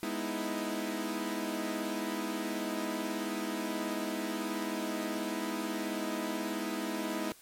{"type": "chord", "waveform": "sawtooth", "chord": "E major seventh", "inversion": "first", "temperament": "equal", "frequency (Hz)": [207.7, 246.9, 311.1, 329.6], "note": ["G#3", "B3", "D#4", "E4"], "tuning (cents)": [0, 0, 0, 0], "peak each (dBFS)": [-35, -36, -34, -34], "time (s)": [0.03, 7.32], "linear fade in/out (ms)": 0, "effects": ["white hiss -57 dBFS RMS until 7.41 s", "MP3 64 kbps"]}